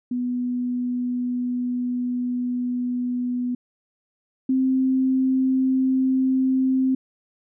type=tone pair in turn; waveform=sine; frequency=246.9 / 261.6 Hz; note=B3 / C4; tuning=0 / 0 cents; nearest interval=minor second; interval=100 cents; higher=second; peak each=-22 / -17 dBFS; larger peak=second; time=0.11-3.55 / 4.49-6.95 s; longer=first; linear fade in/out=5 ms; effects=none